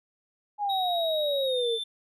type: exponential sweep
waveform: sine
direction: down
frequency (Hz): 840 to 446.5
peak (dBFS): -25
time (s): 0.58-1.79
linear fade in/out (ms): 50
type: tone with pitch glide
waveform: triangle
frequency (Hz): 3800 to 3546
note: A#7 to A7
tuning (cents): +33 to +13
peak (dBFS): -29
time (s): 0.69-1.84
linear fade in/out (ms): 10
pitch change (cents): -120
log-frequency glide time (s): 1.44-1.66
effects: none